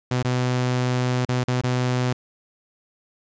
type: tone with dropouts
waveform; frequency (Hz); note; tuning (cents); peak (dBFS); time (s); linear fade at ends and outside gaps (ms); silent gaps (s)
sawtooth; 125.4; B2; +27; -16; 0.11-2.13; 5; 0.227-0.247 / 1.252-1.288 / 1.439-1.48 / 1.614-1.636
effects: resampled to 16000 Hz + 9-bit